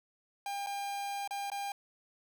45% pulse tone with dropouts, 802 Hz, G5, 39 cents sharp, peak -35 dBFS, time 0.46-1.72 s, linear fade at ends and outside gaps 2 ms, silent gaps 0.663-0.669 / 1.276-1.308 / 1.501-1.517 s, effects none

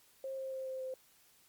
sine tone with pitch steps, 534 / 530.3 / 526.6 / 523 / 519.4 Hz, C5 / C5 / C5 / C5 / C5, +35 / +23 / +11 / -1 / -13 cents, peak -38 dBFS, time 0.24-0.94 s, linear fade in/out 2 ms, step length 140 ms, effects white hiss -66 dBFS RMS until 1.48 s + Opus 48 kbps

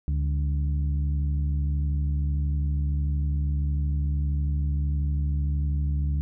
harmonic tone with a mistuned harmonic, 72.9 Hz, D2, 12 cents flat, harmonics 1 / 2 / 3 / 4, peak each -23 / -30 / -42 / -44 dBFS, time 0.08-6.21 s, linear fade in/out 0 ms, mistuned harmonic 3, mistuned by -92 cents, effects none

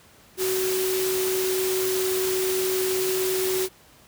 sine tone in noise, 374.8 Hz, F#4, 22 cents sharp, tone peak -23 dBFS, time 0.37-3.69 s, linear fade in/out 50 ms, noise white, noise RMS -29 dBFS, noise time 0.37-3.69 s, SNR +3 dB, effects pink hiss -53 dBFS RMS until 4.07 s + high-pass 60 Hz 12 dB/octave

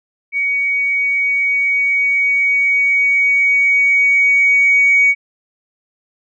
sine tone with level ramp, 2248 Hz, C#7, 24 cents sharp, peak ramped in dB -14 to -7 dBFS, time 0.32-5.15 s, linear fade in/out 50 ms, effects tanh soft clip ceiling -3 dBFS

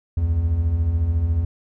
triangle beating tone pair, 70 / 84 Hz, C#2 / E2, +18 / +33 cents, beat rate 14 Hz, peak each -24 / -16 dBFS, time 0.17-1.45 s, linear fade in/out 5 ms, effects none

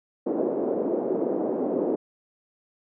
white band-pass noise, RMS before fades -26 dBFS, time 0.26-1.96 s, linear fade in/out 10 ms, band 260 to 500 Hz, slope 24 dB/octave, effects none

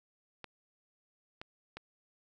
clicks, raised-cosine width 0.3 ms, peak -27 dBFS, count 3, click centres 0.443 / 1.415 / 1.77 s, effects none

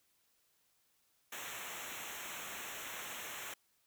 pink noise with comb filter, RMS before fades -45 dBFS, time 1.32-3.54 s, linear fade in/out 5 ms, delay 0.21 ms, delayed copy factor -1, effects white hiss -75 dBFS RMS until 3.86 s

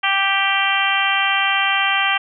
harmonic tone, 392 Hz, G4, in tune, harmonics 2 / 3 / 4 / 5 / 6 / 7 / 8, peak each -23 / -23 / -23 / -23 / -23 / -23 / -23 dBFS, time 0.03-2.18 s, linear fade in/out 10 ms, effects none

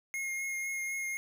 square tone with vibrato, 2147 Hz, C7, 44 cents sharp, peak -34 dBFS, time 0.14-1.17 s, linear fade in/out 0 ms, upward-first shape triangle, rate 4 Hz, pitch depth 17 cents each way, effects none

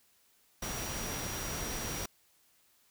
sine tone in noise, 5750 Hz, F8, 50 cents sharp, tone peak -43 dBFS, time 0.62-2.06 s, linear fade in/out 5 ms, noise pink, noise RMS -38 dBFS, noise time 0.62-2.06 s, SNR -8 dB, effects white hiss -68 dBFS RMS until 2.9 s

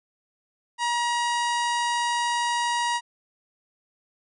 harmonic tone with a mistuned harmonic, 953 Hz, A#5, 38 cents sharp, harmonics 1 / 2 / 3 / 4 / 5 / 6 / 7 / 8 / 9 / 10, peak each -24 / -30 / -34 / -36 / -38 / -40 / -41 / -42 / -43 / -44 dBFS, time 0.78-3.01 s, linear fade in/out 50 ms, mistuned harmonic 9, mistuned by +66 cents, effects none

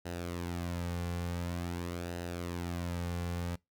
sawtooth tone with flanger, 86.9 Hz, F2, 8 cents flat, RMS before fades -37 dBFS, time 0.05-3.56 s, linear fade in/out 10 ms, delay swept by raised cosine 0.88 to 3.18 ms, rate 0.47 Hz, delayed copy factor -0.55, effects noise-tail reverb RT60 0.2 s tail -24 dB re dry

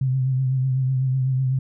sine tone with vibrato, 130.81 Hz, C3, in tune, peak -18 dBFS, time 0.01-1.59 s, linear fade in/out 5 ms, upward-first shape triangle, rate 8 Hz, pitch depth 48 cents each way, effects none

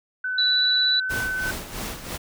sine tone with pitch glide, 1508 to 1516.7 Hz, F#6 to F#6, +32 to +42 cents, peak -24 dBFS, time 0.24-1.51 s, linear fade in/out 5 ms, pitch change +10 cents, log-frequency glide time 0.71-0.94 s
sine tone with vibrato, 3958 Hz, B7, 3 cents sharp, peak -18 dBFS, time 0.38-1 s, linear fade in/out 5 ms, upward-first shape sine, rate 17 Hz, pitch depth 10 cents each way
pink noise with tremolo, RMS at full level -30 dBFS, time 1.09-2.18 s, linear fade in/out 20 ms, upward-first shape sine, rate 3 Hz, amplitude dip 65%
effects none

